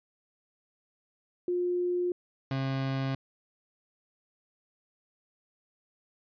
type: tone pair in turn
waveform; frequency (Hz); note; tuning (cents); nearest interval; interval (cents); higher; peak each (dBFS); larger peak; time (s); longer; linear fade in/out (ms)
sine / 30% pulse; 355.6 / 134.36; F4 / C3; +31 / +46; octave + perfect fourth; 1685; first; -26; neither; 1.48-2.12 / 2.51-3.15; neither; 2
effects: resampled to 11025 Hz